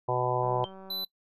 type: harmonic tone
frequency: 124.8 Hz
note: B2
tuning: 19 cents sharp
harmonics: 1 / 3 / 4 / 5 / 6 / 7 / 8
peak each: -33 / -33 / -33 / -33 / -33 / -33 / -33 dBFS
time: 0.08-0.65 s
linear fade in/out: 10 ms
type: click train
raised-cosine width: 1 ms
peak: -34 dBFS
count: 117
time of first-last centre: 0.43-1.037 s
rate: 191 Hz
type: tone with exponential decay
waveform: sine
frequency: 3136 Hz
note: G7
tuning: in tune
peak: -34 dBFS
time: 0.64-0.74 s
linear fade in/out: 0 ms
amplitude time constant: 21 ms
type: tone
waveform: square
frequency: 4000 Hz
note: B7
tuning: 21 cents sharp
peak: -32 dBFS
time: 0.9-1.05 s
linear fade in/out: 5 ms
effects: noise-tail reverb RT60 0.1 s tail -22 dB re dry + resampled to 32000 Hz